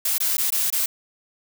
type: noise with dropouts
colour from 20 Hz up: blue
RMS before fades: -22 dBFS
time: 0.05-0.86 s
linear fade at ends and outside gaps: 5 ms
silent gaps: 0.182-0.202 / 0.37-0.38 / 0.504-0.522 / 0.703-0.725 s
effects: none